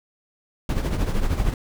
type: noise with tremolo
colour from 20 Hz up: brown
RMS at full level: -19 dBFS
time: 0.69-1.54 s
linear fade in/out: 2 ms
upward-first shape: triangle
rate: 13 Hz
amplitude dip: 70%
effects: none